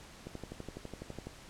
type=click train; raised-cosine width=2 ms; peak=-28 dBFS; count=13; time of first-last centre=0.27-1.27 s; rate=12 Hz; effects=pink hiss -53 dBFS RMS until 1.49 s + low-pass 9000 Hz 12 dB/octave